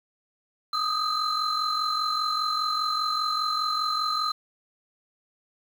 sine tone cluster, 1224 / 1269 / 4082 Hz, D#6 / D#6 / C8, -29 / +34 / -44 cents, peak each -27 dBFS, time 0.73-4.32 s, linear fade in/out 5 ms, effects tanh soft clip ceiling -19 dBFS + 8-bit

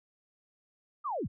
sine linear sweep, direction down, 1272 to 38.26 Hz, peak -31 dBFS, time 1.04-1.28 s, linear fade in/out 20 ms, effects none

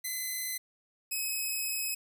5% pulse tone pair in turn, 2032 / 2555 Hz, B6 / D#7, +49 / +45 cents, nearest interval major third, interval 396 cents, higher second, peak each -23 / -22 dBFS, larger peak second, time 0.04-0.58 / 1.11-1.95 s, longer second, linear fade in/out 10 ms, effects none

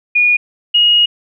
sine tone pair in turn, 2445 / 2880 Hz, D#7 / F#7, -31 / -47 cents, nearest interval minor third, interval 284 cents, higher second, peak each -8 / -7 dBFS, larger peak second, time 0.15-0.37 / 0.74-1.06 s, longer second, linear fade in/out 10 ms, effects none

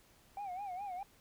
sine tone with vibrato, 766 Hz, G5, 40 cents flat, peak -37 dBFS, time 0.37-1.03 s, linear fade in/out 2 ms, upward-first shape sine, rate 4.8 Hz, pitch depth 130 cents each way, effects tanh soft clip ceiling -38 dBFS + pink hiss -65 dBFS RMS until 1.2 s

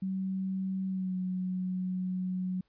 sine tone with pitch glide, 190 to 184.27 Hz, F#3 to F#3, +46 to -7 cents, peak -30 dBFS, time 0.02-2.61 s, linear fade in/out 5 ms, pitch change -53 cents, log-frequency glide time 0.87-1.16 s, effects pink hiss -75 dBFS RMS until 2.68 s + resampled to 11025 Hz

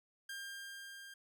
sawtooth tone with level ramp, 1600 Hz, G6, 35 cents sharp, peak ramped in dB -39 to -47 dBFS, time 0.29-1.14 s, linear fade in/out 5 ms, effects none

